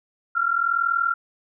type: tone pair together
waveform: sine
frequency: 1356.3 / 1396.9 Hz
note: E6 / F6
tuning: +49 / 0 cents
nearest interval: minor second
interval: 51 cents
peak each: -22 dBFS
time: 0.35-1.14 s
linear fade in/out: 10 ms
effects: none